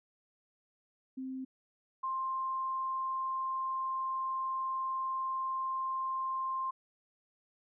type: tone pair in turn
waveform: sine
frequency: 261.6 / 1053.4 Hz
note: C4 / C6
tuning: 0 / +11 cents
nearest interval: 2 octaves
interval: 2411 cents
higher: second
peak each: -37 / -32 dBFS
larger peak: second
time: 1.17-1.45 / 2.03-6.71 s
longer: second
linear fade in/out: 10 ms
effects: none